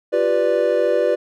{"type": "chord", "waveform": "triangle", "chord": "G dominant seventh", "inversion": "third", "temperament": "equal", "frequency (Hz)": [349.2, 392, 493.9, 587.3], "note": ["F4", "G4", "B4", "D5"], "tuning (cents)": [0, 0, 0, 0], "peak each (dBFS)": [-22, -21, -17, -17], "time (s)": [0.12, 1.16], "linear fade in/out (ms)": 20, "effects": []}